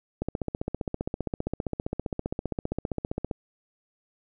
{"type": "click train", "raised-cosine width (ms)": 2, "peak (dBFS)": -15, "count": 48, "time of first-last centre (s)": [0.22, 3.312], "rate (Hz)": 15.2, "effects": []}